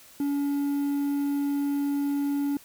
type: tone with quantisation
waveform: triangle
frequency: 284 Hz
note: C#4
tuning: 42 cents sharp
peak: -22 dBFS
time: 0.2-2.57 s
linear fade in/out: 2 ms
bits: 8
effects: white hiss -52 dBFS RMS until 2.64 s